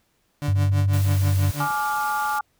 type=tone with tremolo; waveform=35% pulse; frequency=145.6 Hz; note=D3; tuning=15 cents flat; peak=-21 dBFS; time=0.42-1.71 s; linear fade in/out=0 ms; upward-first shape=triangle; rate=6.1 Hz; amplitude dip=100%
type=tone with pitch glide; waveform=sine; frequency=98 to 95.54 Hz; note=G2 to G2; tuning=0 to -44 cents; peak=-17 dBFS; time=0.48-1.51 s; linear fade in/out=5 ms; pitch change=-44 cents; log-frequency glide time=0.94-1.31 s
type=noise; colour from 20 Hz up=white; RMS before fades=-37 dBFS; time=0.93-2.39 s; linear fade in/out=5 ms
type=chord; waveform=sine; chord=D diminished; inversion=second; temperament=just; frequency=845.8 / 1174.7 / 1409.6 Hz; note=Ab5 / D6 / F6; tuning=+31 / 0 / +16 cents; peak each=-24 / -27 / -28 dBFS; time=1.6-2.41 s; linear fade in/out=5 ms
effects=pink hiss -67 dBFS RMS until 2.59 s